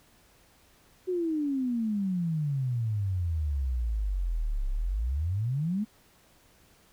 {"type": "exponential two-way sweep", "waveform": "sine", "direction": "down then up", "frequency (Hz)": [374.6, 32.7, 222.8], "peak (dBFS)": -26, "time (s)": [1.07, 5.85], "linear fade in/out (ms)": 20, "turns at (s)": 4.69, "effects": ["pink hiss -61 dBFS RMS until 6.92 s"]}